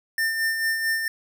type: tone with tremolo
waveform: square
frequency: 1800 Hz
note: A6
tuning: 39 cents sharp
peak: -21 dBFS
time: 0.18-1.08 s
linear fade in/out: 2 ms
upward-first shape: sine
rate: 4.5 Hz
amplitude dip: 45%
effects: none